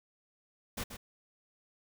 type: noise with echo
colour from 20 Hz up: pink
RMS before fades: -37 dBFS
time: 0.77-0.84 s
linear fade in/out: 10 ms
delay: 130 ms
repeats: 1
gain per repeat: -8 dB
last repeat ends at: 0.97 s
effects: none